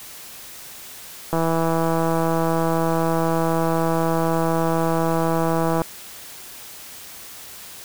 click train, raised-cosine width 1 ms, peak -8 dBFS, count 737, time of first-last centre 1.33-5.818 s, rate 164 Hz, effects white hiss -39 dBFS RMS until 7.84 s

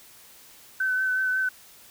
sine tone with vibrato, 1521 Hz, F#6, 47 cents sharp, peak -22 dBFS, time 0.8-1.49 s, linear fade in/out 5 ms, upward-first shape triangle, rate 5.5 Hz, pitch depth 24 cents each way, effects white hiss -51 dBFS RMS until 1.9 s

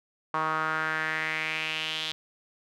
sawtooth tone with band-pass filter sweep, 157.4 Hz, D#3, 20 cents sharp, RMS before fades -30 dBFS, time 0.34-2.12 s, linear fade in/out 0 ms, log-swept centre 1100 to 3500 Hz, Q 3.9, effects none

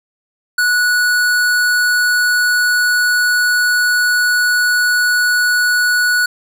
sine tone with hard clipping, 1470 Hz, F#6, 12 cents flat, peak -13 dBFS, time 0.58-6.26 s, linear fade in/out 5 ms, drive 17 dB, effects none

